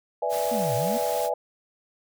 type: chord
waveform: sine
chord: E dominant seventh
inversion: second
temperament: equal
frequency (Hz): 493.9 / 587.3 / 659.3 / 830.6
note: B4 / D5 / E5 / G#5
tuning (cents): 0 / 0 / 0 / 0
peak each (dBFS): -29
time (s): 0.22-1.34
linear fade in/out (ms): 5
type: noise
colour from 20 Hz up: white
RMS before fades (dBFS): -36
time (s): 0.29-1.3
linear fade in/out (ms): 50
type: linear two-way sweep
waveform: sine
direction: down then up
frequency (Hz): 246.9 to 111.5 to 246.9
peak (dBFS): -28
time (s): 0.51-0.98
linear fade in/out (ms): 10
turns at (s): 0.75
effects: none